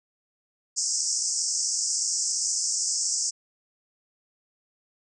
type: band-pass noise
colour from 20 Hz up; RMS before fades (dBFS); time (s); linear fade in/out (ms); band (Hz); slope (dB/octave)
pink; -27; 0.76-3.31; 20; 5100 to 8300; 96
effects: none